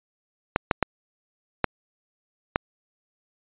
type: clicks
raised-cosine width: 0.5 ms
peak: -4 dBFS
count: 5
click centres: 0.561 / 0.712 / 0.827 / 1.643 / 2.559 s
effects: resampled to 8000 Hz